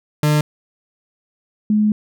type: tone pair in turn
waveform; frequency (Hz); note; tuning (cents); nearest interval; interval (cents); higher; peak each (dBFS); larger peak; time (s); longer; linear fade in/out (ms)
40% pulse / sine; 150.2 / 211.9; D3 / G#3; +39 / +35; tritone; 596; second; -12; neither; 0.23-0.41 / 1.7-1.92; second; 2
effects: none